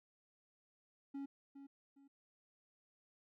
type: tone with echo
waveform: triangle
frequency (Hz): 277.2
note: C#4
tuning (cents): 0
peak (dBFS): -40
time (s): 1.14-1.26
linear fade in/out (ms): 10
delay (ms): 410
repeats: 2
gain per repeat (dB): -10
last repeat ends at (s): 2.08
effects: none